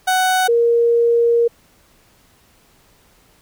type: tone pair in turn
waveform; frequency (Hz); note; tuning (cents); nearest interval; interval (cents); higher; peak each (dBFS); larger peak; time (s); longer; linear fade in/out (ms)
30% pulse / sine; 745 / 468.9; F#5 / A#4; +12 / +10; minor sixth; 802; first; -11; neither; 0.07-0.48 / 0.48-1.48; second; 10
effects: pink hiss -54 dBFS RMS until 3.41 s